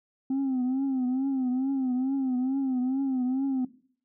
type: tone with vibrato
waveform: sine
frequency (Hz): 261.6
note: C4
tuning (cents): 0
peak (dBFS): -22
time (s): 0.3-3.65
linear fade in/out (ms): 5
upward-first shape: triangle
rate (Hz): 2.3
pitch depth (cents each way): 99
effects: noise-tail reverb RT60 0.5 s tail -17 dB re dry + tanh soft clip ceiling -23 dBFS